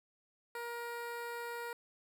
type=tone with notch filter; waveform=15% pulse; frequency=472.7 Hz; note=A#4; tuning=24 cents sharp; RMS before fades=-42 dBFS; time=0.55-1.73 s; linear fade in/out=2 ms; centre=6000 Hz; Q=1; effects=none